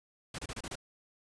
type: noise bursts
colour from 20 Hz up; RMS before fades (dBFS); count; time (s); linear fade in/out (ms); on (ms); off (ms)
pink; -40; 6; 0.34-0.755; 5; 45; 29
effects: resampled to 22050 Hz